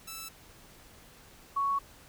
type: tone pair in turn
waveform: 5% pulse / sine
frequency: 1318.5 / 1112.6 Hz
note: E6 / C#6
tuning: 0 / +6 cents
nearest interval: minor third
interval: 294 cents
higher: first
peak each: -28 / -26 dBFS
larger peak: second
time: 0.07-0.29 / 1.56-1.79 s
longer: second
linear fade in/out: 10 ms
effects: pink hiss -55 dBFS RMS until 2.08 s